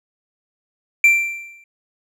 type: tone with exponential decay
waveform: triangle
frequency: 2354 Hz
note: D7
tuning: 3 cents sharp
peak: -5 dBFS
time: 1.04-1.64 s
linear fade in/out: 2 ms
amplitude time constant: 130 ms
effects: none